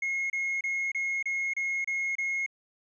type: tone bursts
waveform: triangle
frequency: 2160 Hz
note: C#7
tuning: 45 cents flat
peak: -25 dBFS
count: 8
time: 0.02-2.463 s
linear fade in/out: 5 ms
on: 280 ms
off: 29 ms
effects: tanh soft clip ceiling -21 dBFS + resampled to 22050 Hz